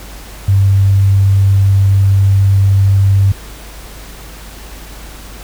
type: tone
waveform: sine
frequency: 98 Hz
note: G2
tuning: in tune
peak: -6 dBFS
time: 0.48-3.32 s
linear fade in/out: 5 ms
effects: added 50 Hz sine -31 dBFS peak until 5.43 s + pink hiss -34 dBFS RMS until 5.43 s